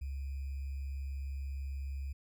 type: tone with sample-and-hold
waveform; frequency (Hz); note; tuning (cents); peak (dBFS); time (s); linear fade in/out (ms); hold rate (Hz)
sine; 68.4; C#2; -23; -36; 0.01-2.13; 10; 2450
effects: none